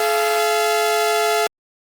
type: tone pair together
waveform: sawtooth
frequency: 427.4 / 686.5 Hz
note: G#4 / F5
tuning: +50 / -30 cents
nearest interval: minor sixth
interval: 820 cents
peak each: -15 dBFS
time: 0-1.47 s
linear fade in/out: 2 ms
effects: Opus 24 kbps